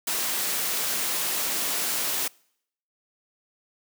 white noise, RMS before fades -27 dBFS, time 0.07-2.28 s, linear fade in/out 5 ms, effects noise-tail reverb RT60 0.7 s tail -26 dB re dry + high-pass 200 Hz 12 dB/octave

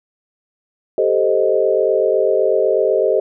sine chord, A half-diminished seventh, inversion third, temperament equal, 392 / 440 / 523.3 / 622.3 Hz, G4 / A4 / C5 / Eb5, 0 / 0 / 0 / 0 cents, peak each -18 dBFS, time 0.98-3.2 s, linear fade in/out 2 ms, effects none

